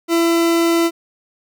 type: tone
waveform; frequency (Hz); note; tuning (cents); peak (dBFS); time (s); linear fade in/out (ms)
40% pulse; 335.4; E4; +30; -12; 0.08-0.91; 50
effects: none